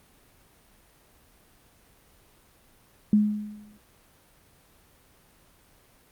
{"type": "tone with exponential decay", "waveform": "sine", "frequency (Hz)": 210, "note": "G#3", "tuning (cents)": 19, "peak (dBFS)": -14, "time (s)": [3.13, 3.78], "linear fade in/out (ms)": 2, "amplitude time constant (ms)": 140, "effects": ["pink hiss -59 dBFS RMS until 6.11 s", "Opus 32 kbps"]}